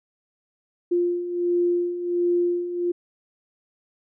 sine beating tone pair, 349.2 / 350.6 Hz, F4 / F4, 0 / +7 cents, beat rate 1.4 Hz, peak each -27 / -21 dBFS, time 0.91-2.92 s, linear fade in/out 10 ms, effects none

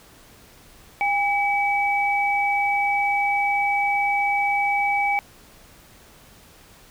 sine tone pair together, 808.2 / 2286 Hz, G#5 / D7, -47 / -47 cents, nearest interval octave + tritone, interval 1800 cents, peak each -21 / -22 dBFS, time 1.01-5.19 s, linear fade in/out 0 ms, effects pink hiss -50 dBFS RMS until 6.9 s

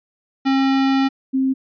square / sine tone pair in turn, 269.3 / 264.8 Hz, C#4 / C4, -50 / +21 cents, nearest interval unison, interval 29 cents, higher first, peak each -15 dBFS, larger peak neither, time 0.45-1.09 / 1.33-1.54 s, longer first, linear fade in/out 20 ms, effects resampled to 11025 Hz

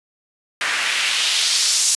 white noise with band-pass filter sweep, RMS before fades -19 dBFS, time 0.61-1.95 s, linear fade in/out 2 ms, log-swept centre 1600 to 6800 Hz, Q 1.6, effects resampled to 24000 Hz

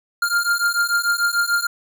square beating tone pair, 1399 / 1405.8 Hz, F6 / F6, +3 / +11 cents, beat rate 6.8 Hz, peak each -21 / -21 dBFS, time 0.22-1.67 s, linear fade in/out 5 ms, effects none

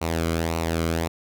sawtooth tone with flanger, 82.41 Hz, E2, in tune, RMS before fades -25 dBFS, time 0.01-1.08 s, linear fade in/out 10 ms, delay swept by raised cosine 0.59 to 1.14 ms, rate 1.8 Hz, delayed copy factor -0.6, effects none

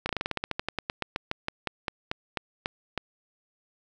slowing click train, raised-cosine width 0.3 ms, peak -12 dBFS, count 24, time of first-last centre 0.06-2.977 s, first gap 32 ms, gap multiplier 1.11, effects none

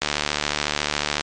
click train, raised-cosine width 0.2 ms, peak -3 dBFS, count 89, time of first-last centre 0.02-1.209 s, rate 74 Hz, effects MP3 48 kbps

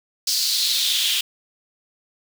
pink noise with high-pass filter sweep, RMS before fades -21 dBFS, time 0.27-1.21 s, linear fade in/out 5 ms, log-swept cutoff 4800 to 3100 Hz, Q 4.3, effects none

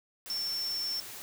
sine tone in noise, 5410 Hz, E8, 44 cents sharp, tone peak -31 dBFS, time 0.3-1 s, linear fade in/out 0 ms, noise white, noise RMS -44 dBFS, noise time 0.26-1.22 s, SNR +10 dB, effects none

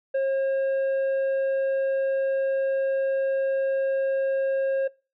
sine tone with tanh clipping, 539 Hz, C#5, 49 cents flat, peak -22 dBFS, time 0.14-4.88 s, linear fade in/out 10 ms, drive 5 dB, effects noise-tail reverb RT60 0.3 s tail -23 dB re dry

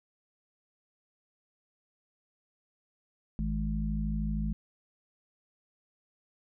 harmonic tone, 53.1 Hz, G#1, 39 cents sharp, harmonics 1 / 3 / 4, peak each -31 / -35 / -34 dBFS, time 3.39-4.53 s, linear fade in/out 0 ms, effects none

